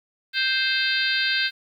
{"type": "harmonic tone with a mistuned harmonic", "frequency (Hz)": 523.3, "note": "C5", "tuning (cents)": 0, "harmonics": [3, 4, 5, 6, 7, 8, 9], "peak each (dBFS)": [-24, -31, -28, -31, -28, -29, -30], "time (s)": [0.33, 1.51], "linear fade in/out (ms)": 50, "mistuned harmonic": 8, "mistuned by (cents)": -17, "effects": ["9-bit"]}